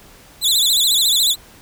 sawtooth tone with vibrato, 3729 Hz, A#7, in tune, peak -10 dBFS, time 0.41-1.36 s, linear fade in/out 50 ms, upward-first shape sine, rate 14 Hz, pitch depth 170 cents each way, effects pink hiss -45 dBFS RMS until 1.61 s

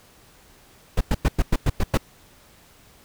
brown noise bursts, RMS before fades -17 dBFS, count 8, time 0.97-1.974 s, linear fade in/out 5 ms, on 38 ms, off 100 ms, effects pink hiss -53 dBFS RMS until 3.04 s

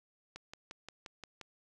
click train, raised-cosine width 0.2 ms, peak -28 dBFS, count 7, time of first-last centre 0.36-1.413 s, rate 5.7 Hz, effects none

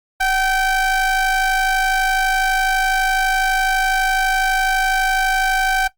square ring-modulated tone, 392 Hz, G4, in tune, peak -13 dBFS, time 0.2-5.88 s, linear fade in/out 10 ms, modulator 1150 Hz, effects noise-tail reverb RT60 0.1 s tail -17 dB re dry + Opus 48 kbps

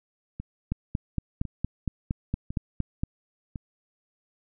two click trains, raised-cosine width 5 ms, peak -14 / -22 dBFS, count 11 / 4, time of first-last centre 0.72-3.035 / 0.4-3.558 s, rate 4.32 / 0.95 Hz, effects none

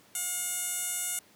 15% pulse tone with band-pass filter, 716 Hz, F5, 43 cents sharp, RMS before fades -33 dBFS, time 0.15-1.19 s, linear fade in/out 2 ms, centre 9600 Hz, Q 5.8, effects pink hiss -59 dBFS RMS until 1.35 s + high-pass 150 Hz 12 dB/octave

